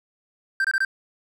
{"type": "tone bursts", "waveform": "triangle", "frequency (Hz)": 1568, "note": "G6", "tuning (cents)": 0, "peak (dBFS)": -17, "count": 4, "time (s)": [0.6, 0.849], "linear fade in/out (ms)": 2, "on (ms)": 45, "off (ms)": 23, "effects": []}